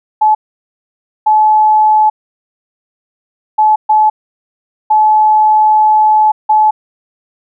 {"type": "tone bursts at uneven times", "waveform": "sine", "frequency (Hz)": 859, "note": "A5", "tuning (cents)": -42, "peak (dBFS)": -5, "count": 6, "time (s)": [[0.21, 0.35], [1.26, 2.1], [3.58, 3.76], [3.89, 4.1], [4.9, 6.32], [6.49, 6.71]], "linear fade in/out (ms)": 10, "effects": []}